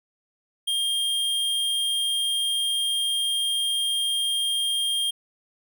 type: tone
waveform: square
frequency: 3213 Hz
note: G7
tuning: 42 cents sharp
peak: -23 dBFS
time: 0.67-5.11 s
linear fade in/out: 10 ms
effects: none